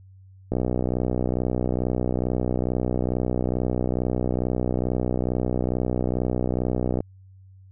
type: click train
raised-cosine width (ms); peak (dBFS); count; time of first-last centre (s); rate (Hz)
2; -11; 405; 0.52-7.005; 62.3
effects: added 95 Hz sine -46 dBFS peak until 7.71 s